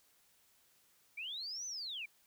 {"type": "linear two-way sweep", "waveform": "sine", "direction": "up then down", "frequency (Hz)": [2247, 6160, 2247], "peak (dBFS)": -40, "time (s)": [1.17, 2.06], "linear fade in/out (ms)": 10, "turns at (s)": 1.66, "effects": ["white hiss -70 dBFS RMS until 2.26 s"]}